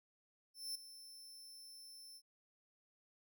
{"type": "tone with ADSR envelope", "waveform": "sawtooth", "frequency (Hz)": 5330, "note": "E8", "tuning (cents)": 18, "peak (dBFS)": -37, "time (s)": [0.54, 2.22], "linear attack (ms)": 210, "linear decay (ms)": 7, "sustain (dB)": -14, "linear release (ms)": 58, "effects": []}